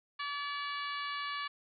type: harmonic tone with a mistuned harmonic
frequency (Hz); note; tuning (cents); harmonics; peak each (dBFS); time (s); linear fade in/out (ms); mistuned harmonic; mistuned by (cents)
574; D5; -40; 2 / 3 / 4 / 5 / 6 / 7 / 8; -38 / -42 / -44 / -46 / -48 / -49 / -50; 0.19-1.48; 10; 8; -48
effects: none